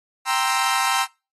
sawtooth chord, C dominant seventh, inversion second, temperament equal, 784 / 932.3 / 1046.5 / 1318.5 Hz, G5 / Bb5 / C6 / E6, 0 / 0 / 0 / 0 cents, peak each -21 dBFS, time 0.25-1.07 s, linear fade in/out 50 ms, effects noise-tail reverb RT60 0.3 s tail -25 dB re dry + AAC 32 kbps

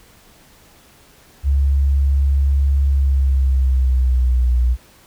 sine tone with pitch glide, 69.2 to 60.94 Hz, C#2 to B1, -2 to -22 cents, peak -12 dBFS, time 1.43-4.77 s, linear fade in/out 50 ms, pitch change -220 cents, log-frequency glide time 2.88-4.59 s, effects pink hiss -49 dBFS RMS until 5.06 s

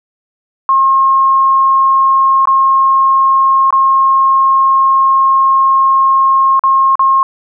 sine tone with dropouts, 1074 Hz, C6, 45 cents sharp, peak -6 dBFS, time 0.69-7.23 s, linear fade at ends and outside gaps 1 ms, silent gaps 2.455-2.473 / 3.706-3.726 / 6.594-6.637 / 6.955-6.994 s, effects none

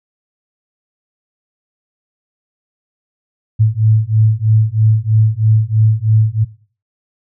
sine beating tone pair, 107.9 / 111 Hz, A2 / A2, -33 / +16 cents, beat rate 3.1 Hz, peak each -12 dBFS, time 3.59-6.45 s, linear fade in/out 20 ms, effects noise-tail reverb RT60 0.4 s tail -17 dB re dry

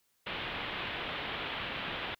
white low-pass noise, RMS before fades -38 dBFS, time 0.26-2.15 s, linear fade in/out 10 ms, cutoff 3500 Hz, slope 48 dB/octave, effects white hiss -74 dBFS RMS until 2.19 s

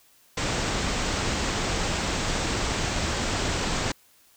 pink low-pass noise, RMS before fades -27 dBFS, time 0.37-3.92 s, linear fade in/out 5 ms, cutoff 8200 Hz, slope 96 dB/octave, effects white hiss -59 dBFS RMS until 4.36 s

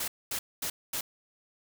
white noise bursts, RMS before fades -33 dBFS, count 4, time 0-1.01 s, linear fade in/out 5 ms, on 80 ms, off 230 ms, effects none

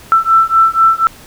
sine beating tone pair, 1330 / 1334.1 Hz, E6 / E6, +15 / +20 cents, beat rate 4.1 Hz, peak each -10 dBFS, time 0.12-1.07 s, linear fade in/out 0 ms, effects pink hiss -38 dBFS RMS until 1.26 s

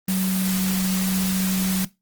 sine tone in noise, 188 Hz, F#3, 28 cents sharp, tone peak -20 dBFS, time 0.08-1.85 s, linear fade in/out 5 ms, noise white, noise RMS -28 dBFS, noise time 0.08-1.85 s, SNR +5 dB, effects noise-tail reverb RT60 0.2 s tail -18 dB re dry + Opus 24 kbps

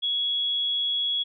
sine tone, 3348 Hz, G#7, 13 cents sharp, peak -23 dBFS, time 0.02-1.24 s, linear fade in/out 20 ms, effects none

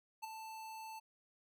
square tone with ADSR envelope, 883 Hz, A5, 6 cents sharp, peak -40 dBFS, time 0.22-1 s, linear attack 20 ms, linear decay 15 ms, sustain -7 dB, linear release 17 ms, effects none

